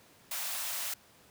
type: high-pass noise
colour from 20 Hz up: white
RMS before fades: -36 dBFS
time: 0.31-0.94 s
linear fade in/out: 5 ms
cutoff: 580 Hz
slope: 96 dB/octave
effects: pink hiss -60 dBFS RMS until 1.3 s + high-pass 100 Hz 12 dB/octave